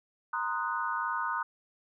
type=chord; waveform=sine; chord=C half-diminished seventh; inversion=third; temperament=equal with one note detuned; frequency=932.3 / 1035.1 / 1244.5 / 1480 Hz; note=Bb5 / C6 / Eb6 / Gb6; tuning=0 / -19 / 0 / 0 cents; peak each=-35 / -36 / -34 / -35 dBFS; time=0.33-1.43 s; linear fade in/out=5 ms; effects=none